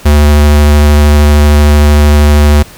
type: tone with vibrato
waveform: square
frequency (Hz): 73.9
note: D2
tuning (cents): +11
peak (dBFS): -3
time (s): 0.05-2.63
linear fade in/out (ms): 10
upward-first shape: sine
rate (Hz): 13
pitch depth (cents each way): 10
effects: pink hiss -33 dBFS RMS until 2.77 s